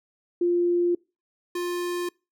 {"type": "tone pair in turn", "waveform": ["sine", "square"], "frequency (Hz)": [349.2, 352.2], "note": ["F4", "F4"], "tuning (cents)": [0, 15], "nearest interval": "unison", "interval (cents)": 15, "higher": "second", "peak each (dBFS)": [-19, -27], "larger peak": "first", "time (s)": [[0.41, 0.95], [1.55, 2.09]], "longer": "neither", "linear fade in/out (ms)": 5, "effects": ["noise-tail reverb RT60 0.3 s tail -26 dB re dry"]}